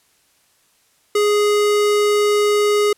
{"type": "tone", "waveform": "square", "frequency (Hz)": 415.3, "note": "G#4", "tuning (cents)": 0, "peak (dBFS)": -14, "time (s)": [1.15, 2.93], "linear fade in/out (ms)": 5, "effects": ["white hiss -59 dBFS RMS until 2.97 s", "low-pass 12000 Hz 12 dB/octave"]}